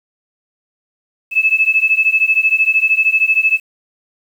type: beating tone pair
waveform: sine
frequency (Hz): 2600 / 2613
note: E7 / E7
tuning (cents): -24 / -16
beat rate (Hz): 13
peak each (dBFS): -14 / -13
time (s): 1.31-3.6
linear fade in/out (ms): 50
effects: 7-bit